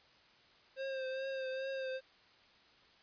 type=tone with vibrato; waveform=square; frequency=530 Hz; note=C5; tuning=22 cents sharp; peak=-38 dBFS; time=0.76-2.01 s; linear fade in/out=50 ms; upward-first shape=triangle; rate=2.4 Hz; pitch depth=36 cents each way; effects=white hiss -64 dBFS RMS until 3.02 s + resampled to 11025 Hz